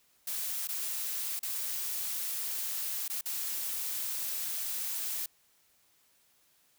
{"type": "noise with dropouts", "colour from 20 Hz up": "blue", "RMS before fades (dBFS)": -35, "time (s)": [0.27, 5.26], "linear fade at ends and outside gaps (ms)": 5, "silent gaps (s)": [[0.674, 0.687], [1.393, 1.429], [3.08, 3.098], [3.211, 3.256]], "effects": ["white hiss -68 dBFS RMS until 6.78 s"]}